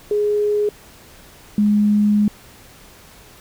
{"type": "tone pair in turn", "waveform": "sine", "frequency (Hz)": [416.5, 208.2], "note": ["G#4", "G#3"], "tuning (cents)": [5, 5], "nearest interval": "octave", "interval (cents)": 1200, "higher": "first", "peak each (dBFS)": [-15, -12], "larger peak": "second", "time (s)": [[0.11, 0.69], [1.58, 2.28]], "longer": "second", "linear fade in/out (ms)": 2, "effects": ["pink hiss -45 dBFS RMS until 3.4 s"]}